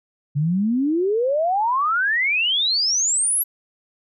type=exponential sweep; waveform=sine; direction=up; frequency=138.7 to 11820 Hz; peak=-17 dBFS; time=0.35-3.44 s; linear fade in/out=20 ms; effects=none